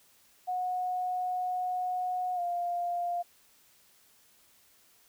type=tone with pitch glide; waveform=sine; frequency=730 to 700.3 Hz; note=F#5 to F5; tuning=-24 to +5 cents; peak=-29 dBFS; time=0.47-3.23 s; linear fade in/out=20 ms; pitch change=-71 cents; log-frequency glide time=2.35-2.4 s; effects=white hiss -63 dBFS RMS until 5.08 s